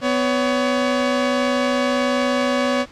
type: tone pair together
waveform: sawtooth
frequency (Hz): 250.8 / 563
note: B3 / C#5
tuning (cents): +27 / +27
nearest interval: octave + major second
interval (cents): 1400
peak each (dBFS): -16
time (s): 0.01-2.86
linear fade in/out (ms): 50
effects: pink hiss -45 dBFS RMS until 2.91 s + low-pass 5000 Hz 12 dB/octave